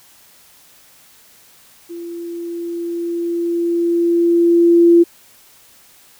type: tone with level ramp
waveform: sine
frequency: 341.3 Hz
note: F4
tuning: 40 cents flat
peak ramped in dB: -27 to -5 dBFS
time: 1.89-5.04 s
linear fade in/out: 20 ms
effects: white hiss -48 dBFS RMS until 6.19 s